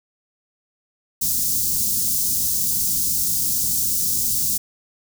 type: band-stop noise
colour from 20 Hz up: white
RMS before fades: -21 dBFS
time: 1.21-4.58 s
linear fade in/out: 10 ms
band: 250 to 5300 Hz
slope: 24 dB/octave
effects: none